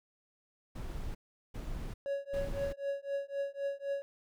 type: noise bursts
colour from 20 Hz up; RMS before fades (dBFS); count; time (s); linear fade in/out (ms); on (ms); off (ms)
brown; -39; 3; 0.75-2.73; 10; 400; 390
type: tone with tremolo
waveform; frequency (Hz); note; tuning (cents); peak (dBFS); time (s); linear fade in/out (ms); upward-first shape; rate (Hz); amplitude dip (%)
triangle; 558; C#5; +11; -28; 2.06-4.02; 0; triangle; 3.9; 100
effects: none